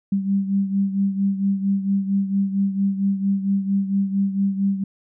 sine beating tone pair, 195.8 / 200.2 Hz, G3 / G3, -2 / +37 cents, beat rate 4.4 Hz, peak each -19 / -25 dBFS, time 0.12-4.84 s, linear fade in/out 5 ms, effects none

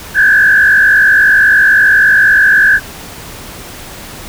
sine tone with frequency modulation, 1616 Hz, G#6, 48 cents flat, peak -4 dBFS, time 0.14-2.8 s, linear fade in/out 50 ms, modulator 51.8 Hz, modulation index 1.8, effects pink hiss -29 dBFS RMS until 4.28 s

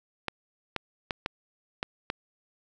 clicks, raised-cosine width 0.3 ms, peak -13 dBFS, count 6, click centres 0.283 / 0.763 / 1.108 / 1.261 / 1.829 / 2.101 s, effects none

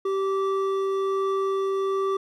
triangle tone pair together, 388.4 / 1164 Hz, G4 / D6, -16 / -16 cents, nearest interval octave + perfect fifth, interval 1900 cents, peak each -21 / -28 dBFS, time 0.05-2.17 s, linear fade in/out 5 ms, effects none

